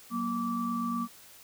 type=tone cluster; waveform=sine; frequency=187.6 / 236.2 / 1161 Hz; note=F#3 / A#3 / D6; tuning=+24 / +23 / -20 cents; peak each=-38 / -31 / -33 dBFS; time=0.1-1.08 s; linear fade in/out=50 ms; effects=white hiss -53 dBFS RMS until 1.43 s